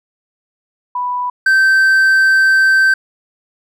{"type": "tone pair in turn", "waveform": ["sine", "triangle"], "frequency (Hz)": [987.8, 1553.6], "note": ["B5", "G6"], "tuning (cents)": [0, -16], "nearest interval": "minor sixth", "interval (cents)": 784, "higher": "second", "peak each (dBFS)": [-16, -6], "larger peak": "second", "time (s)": [[0.95, 1.3], [1.46, 2.94]], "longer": "second", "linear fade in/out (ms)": 5, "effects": []}